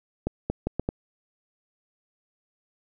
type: accelerating click train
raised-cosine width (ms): 2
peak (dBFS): -12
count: 5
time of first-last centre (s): 0.27-0.889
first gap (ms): 230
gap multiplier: 0.74
effects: none